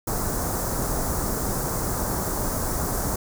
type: band-stop noise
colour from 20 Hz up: pink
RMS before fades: -26 dBFS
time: 0.07-3.16 s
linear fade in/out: 5 ms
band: 1400 to 6000 Hz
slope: 24 dB/octave
effects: none